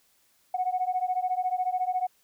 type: beating tone pair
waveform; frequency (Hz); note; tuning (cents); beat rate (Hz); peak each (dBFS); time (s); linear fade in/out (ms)
sine; 730 / 744; F#5 / F#5; -24 / +9; 14; -27 / -28; 0.54-2.07; 5
effects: tanh soft clip ceiling -18 dBFS + white hiss -66 dBFS RMS until 2.23 s